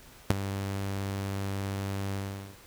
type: tone with ADSR envelope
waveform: sawtooth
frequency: 98.3 Hz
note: G2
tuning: 5 cents sharp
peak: -13 dBFS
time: 0.3-2.59 s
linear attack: 5 ms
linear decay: 15 ms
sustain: -14 dB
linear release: 440 ms
effects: pink hiss -53 dBFS RMS until 2.66 s